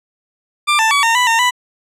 20% pulse tone with pitch steps, 1187 / 887 / 1137 / 915 / 990 / 913 / 990 Hz, D6 / A5 / C#6 / A#5 / B5 / A#5 / B5, +18 / +14 / +44 / -32 / +4 / -36 / +4 cents, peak -6 dBFS, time 0.67-1.51 s, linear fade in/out 20 ms, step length 120 ms, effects low-pass 9000 Hz 12 dB/octave

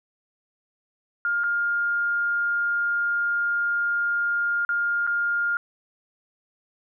sine tone with dropouts, 1410 Hz, F6, 16 cents sharp, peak -21 dBFS, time 1.25-5.57 s, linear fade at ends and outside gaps 1 ms, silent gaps 1.436-1.44 / 4.65-4.691 / 5.067-5.074 s, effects none

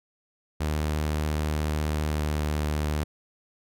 sawtooth tone with pitch glide, 76.2 to 75.37 Hz, D#2 to D2, -36 to +45 cents, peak -21 dBFS, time 0.6-3.04 s, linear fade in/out 10 ms, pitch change -19 cents, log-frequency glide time 2.09-2.28 s, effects none

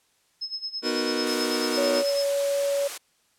sine tone with tremolo, 5180 Hz, E8, 31 cents flat, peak -27 dBFS, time 0.41-2.25 s, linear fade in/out 10 ms, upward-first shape sine, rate 9.1 Hz, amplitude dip 85%
sawtooth chord, B major seventh, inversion none, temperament just, 246.9 / 308.7 / 370.4 / 463 Hz, B3 / D#4 / F#4 / A#4, 0 / -14 / +2 / -12 cents, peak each -26 dBFS, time 0.82-2.04 s, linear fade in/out 50 ms
white high-pass noise, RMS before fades -34 dBFS, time 1.26-2.98 s, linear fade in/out 10 ms, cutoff 360 Hz, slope 24 dB/octave
sine tone, 563 Hz, C#5, 27 cents sharp, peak -22 dBFS, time 1.77-2.88 s, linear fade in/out 10 ms
effects white hiss -66 dBFS RMS until 3.38 s + low-pass 10000 Hz 12 dB/octave

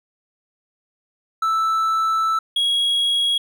triangle tone pair in turn, 1318.5 / 3312 Hz, E6 / G#7, 0 / -5 cents, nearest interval octave + major third, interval 1595 cents, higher second, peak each -15 dBFS, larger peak neither, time 1.42-2.39 / 2.56-3.38 s, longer first, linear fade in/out 5 ms, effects none

